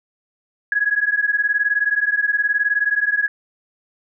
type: beating tone pair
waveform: sine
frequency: 1661.2 / 1680.2 Hz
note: G#6 / G#6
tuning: 0 / +20 cents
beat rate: 19 Hz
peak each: -19 dBFS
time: 0.72-3.28 s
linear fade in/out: 2 ms
effects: none